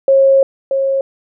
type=tone pair in turn; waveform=sine; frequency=542 / 542 Hz; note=C#5 / C#5; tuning=-39 / -39 cents; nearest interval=unison; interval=0 cents; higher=neither; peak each=-6 / -12 dBFS; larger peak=first; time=0.08-0.43 / 0.71-1.01 s; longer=first; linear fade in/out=2 ms; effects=none